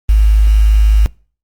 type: tone with quantisation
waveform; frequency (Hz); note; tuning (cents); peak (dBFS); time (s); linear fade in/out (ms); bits
sine; 52.7; G#1; +26; -5; 0.09-1.06; 0; 5
effects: noise-tail reverb RT60 0.4 s tail -25 dB re dry + Opus 24 kbps

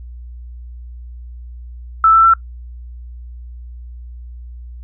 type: tone with pitch steps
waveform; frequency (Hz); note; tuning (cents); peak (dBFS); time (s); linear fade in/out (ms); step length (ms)
sine; 1318.5 / 1331.5 / 1344.7; E6 / E6 / E6; 0 / +17 / +34; -6; 2.04-2.337; 2; 99
effects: noise-tail reverb RT60 0.1 s tail -23 dB re dry + added 60 Hz sine -30 dBFS peak until 4.83 s

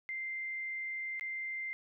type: tone with dropouts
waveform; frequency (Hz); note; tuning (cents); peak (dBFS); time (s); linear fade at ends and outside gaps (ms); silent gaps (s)
sine; 2089; C7; -3; -36; 0.09-1.73; 0; 1.196-1.21
effects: none

